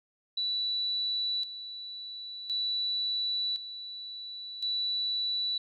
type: tone with tremolo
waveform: sine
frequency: 3951 Hz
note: B7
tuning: in tune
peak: -28 dBFS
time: 0.37-5.58 s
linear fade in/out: 5 ms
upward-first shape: square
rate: 0.47 Hz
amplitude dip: 70%
effects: none